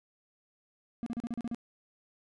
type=tone bursts; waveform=triangle; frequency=234.7 Hz; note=A#3; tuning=12 cents sharp; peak=-30 dBFS; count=8; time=1.03-1.546 s; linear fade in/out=0 ms; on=33 ms; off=36 ms; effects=resampled to 22050 Hz